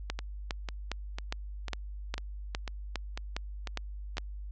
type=two click trains; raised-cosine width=0.2 ms; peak=-19 / -15 dBFS; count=9 / 11; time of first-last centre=0.19-4.17 / 0.1-4.182 s; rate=2.01 / 2.45 Hz; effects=added 50 Hz sine -38 dBFS peak until 4.51 s + low-pass 6000 Hz 12 dB/octave